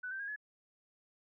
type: tone with pitch steps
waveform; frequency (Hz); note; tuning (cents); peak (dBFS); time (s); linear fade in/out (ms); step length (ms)
sine; 1494 / 1560.1 / 1629.2 / 1701.4; F#6 / G6 / G#6 / G#6; +16 / -9 / -34 / +41; -38; 0.03-0.362; 10; 83
effects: none